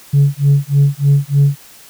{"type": "tone with tremolo", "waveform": "sine", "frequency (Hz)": 141.5, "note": "C#3", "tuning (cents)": 36, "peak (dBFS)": -4, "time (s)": [0.13, 1.56], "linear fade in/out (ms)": 10, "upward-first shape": "sine", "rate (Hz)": 3.3, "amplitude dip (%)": 100, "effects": ["tanh soft clip ceiling -4 dBFS", "white hiss -41 dBFS RMS until 1.89 s"]}